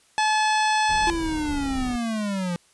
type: harmonic tone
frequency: 860 Hz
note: A5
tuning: 40 cents flat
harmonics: 1 / 2 / 3 / 4 / 5 / 6 / 7 / 9 / 10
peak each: -20 / -26 / -30 / -32 / -34 / -36 / -37 / -39 / -40 dBFS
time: 0.18-1.1 s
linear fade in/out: 0 ms
type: noise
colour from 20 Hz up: brown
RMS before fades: -33 dBFS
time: 0.89-1.96 s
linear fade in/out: 5 ms
type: linear sweep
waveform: square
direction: down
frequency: 343.5 to 170.9 Hz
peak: -25 dBFS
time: 1.07-2.56 s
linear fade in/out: 0 ms
effects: white hiss -59 dBFS RMS until 2.73 s + resampled to 24000 Hz

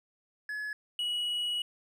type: tone pair in turn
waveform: triangle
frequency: 1700 / 2919 Hz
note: G#6 / F#7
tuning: +40 / -24 cents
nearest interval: major sixth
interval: 936 cents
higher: second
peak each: -32 / -28 dBFS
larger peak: second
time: 0.49-0.73 / 0.99-1.62 s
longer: second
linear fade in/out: 2 ms
effects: none

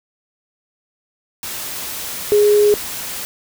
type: tone in noise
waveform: sine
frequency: 415.3 Hz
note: G#4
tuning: in tune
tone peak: -9 dBFS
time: 2.32-2.74 s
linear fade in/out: 0 ms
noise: white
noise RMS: -27 dBFS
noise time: 1.43-3.25 s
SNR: +15 dB
effects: none

